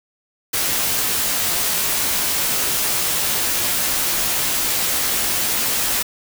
white noise with comb filter, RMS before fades -20 dBFS, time 0.53-6.03 s, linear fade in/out 10 ms, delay 16 ms, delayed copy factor -0.55, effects none

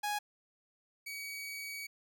sawtooth tone pair in turn, 830.6 / 2263 Hz, G#5 / C#7, 0 / +35 cents, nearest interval octave + perfect fourth, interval 1735 cents, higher second, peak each -29 / -37 dBFS, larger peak first, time 0.03-0.19 / 1.06-1.87 s, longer second, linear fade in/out 10 ms, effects none

